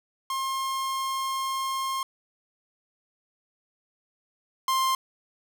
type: tone pair in turn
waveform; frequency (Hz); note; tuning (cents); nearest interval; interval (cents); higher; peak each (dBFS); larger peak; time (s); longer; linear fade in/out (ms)
45% pulse; 1067 / 1052.9; C6 / C6; +34 / +11; unison; 23; first; -27 / -22; second; 0.3-2.03 / 4.68-4.95; first; 2
effects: none

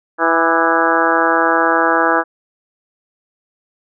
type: harmonic tone with a mistuned harmonic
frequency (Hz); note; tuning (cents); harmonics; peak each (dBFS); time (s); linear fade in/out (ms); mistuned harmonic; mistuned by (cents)
164.81; E3; 0; 2 / 3 / 4 / 5 / 6 / 7 / 8 / 9 / 10; -20 / -20 / -20 / -20 / -20 / -20 / -20 / -20 / -20; 0.18-2.24; 50; 7; +49
effects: none

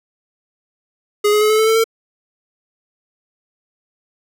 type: tone with pitch steps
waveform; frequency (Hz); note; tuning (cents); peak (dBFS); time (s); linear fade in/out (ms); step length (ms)
square; 415.3 / 421.1 / 427 / 432.9 / 439 / 445.1 / 451.3; G#4 / G#4 / G#4 / A4 / A4 / A4 / A4; 0 / +24 / +48 / -28 / -4 / +20 / +44; -12; 1.24-1.842; 10; 86
effects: none

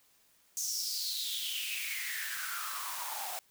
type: noise with high-pass filter sweep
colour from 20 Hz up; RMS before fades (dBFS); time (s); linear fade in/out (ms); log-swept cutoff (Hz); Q
white; -37; 0.57-3.39; 0; 6400 to 700; 6.9
effects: white hiss -67 dBFS RMS until 3.5 s

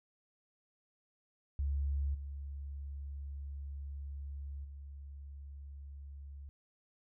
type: tone with level steps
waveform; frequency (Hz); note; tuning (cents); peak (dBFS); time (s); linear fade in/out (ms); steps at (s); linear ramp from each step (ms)
sine; 70.2; C#2; +22; -31 / -40 / -45; 1.59-6.49; 0; 2.14 / 4.64; 10
effects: none

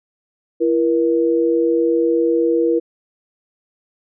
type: tone pair together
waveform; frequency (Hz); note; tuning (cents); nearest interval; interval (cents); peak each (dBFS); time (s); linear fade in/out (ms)
sine; 335.9 / 476.2; E4 / A#4; +33 / +37; tritone; 604; -16; 0.6-2.8; 20
effects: none

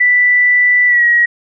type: tone with pitch glide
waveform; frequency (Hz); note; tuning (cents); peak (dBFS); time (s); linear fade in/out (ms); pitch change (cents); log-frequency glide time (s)
sine; 1975.5 to 1902.7; B6 to A#6; 0 to +35; -7; 0-1.26; 10; -65; 0.87-1.04
effects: none

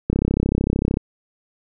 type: click train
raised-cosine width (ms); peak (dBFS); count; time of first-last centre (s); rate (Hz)
3; -5; 30; 0.1-0.971; 33.3
effects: none

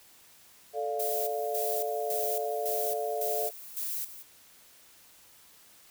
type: chord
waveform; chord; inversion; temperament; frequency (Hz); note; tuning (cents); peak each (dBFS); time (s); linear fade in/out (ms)
sine; D minor; second; equal; 440 / 587.3 / 698.5; A4 / D5 / F5; 0 / 0 / 0; -33 / -35 / -33; 0.73-3.51; 50
type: noise with tremolo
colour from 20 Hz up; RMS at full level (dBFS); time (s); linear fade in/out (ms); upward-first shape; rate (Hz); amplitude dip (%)
violet; -34; 0.99-4.23; 10; square; 1.8; 75
effects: white hiss -57 dBFS RMS until 5.9 s

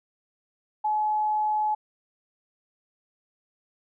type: tone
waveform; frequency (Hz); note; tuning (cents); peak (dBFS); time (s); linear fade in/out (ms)
sine; 852; G#5; +44; -22; 0.84-1.75; 10
effects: none

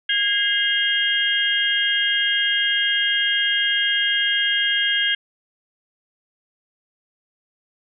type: tone cluster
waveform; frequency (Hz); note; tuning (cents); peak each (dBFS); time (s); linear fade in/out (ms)
sine; 1636 / 2094 / 2848 / 3224; G#6 / C7 / F7 / G7; -26 / +1 / +33 / +48; -22 / -27 / -24 / -21; 0.09-5.15; 5
effects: none

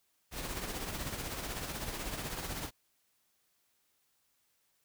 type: noise with tremolo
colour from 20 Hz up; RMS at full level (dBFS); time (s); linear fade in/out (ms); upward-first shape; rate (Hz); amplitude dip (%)
pink; -37; 0.31-2.71; 50; triangle; 16; 55
effects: white hiss -75 dBFS RMS until 4.84 s

